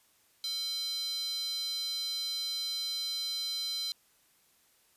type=tone with high-pass filter; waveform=square; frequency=450 Hz; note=A4; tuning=39 cents sharp; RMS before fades=-35 dBFS; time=0.44-3.92 s; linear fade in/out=0 ms; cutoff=4100 Hz; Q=8; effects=white hiss -67 dBFS RMS until 4.96 s + resampled to 32000 Hz